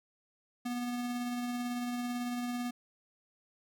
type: tone with tremolo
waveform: square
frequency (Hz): 243.7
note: B3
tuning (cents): -23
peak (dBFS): -33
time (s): 0.65-2.71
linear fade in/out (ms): 10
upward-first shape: triangle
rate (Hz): 18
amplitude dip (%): 30
effects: none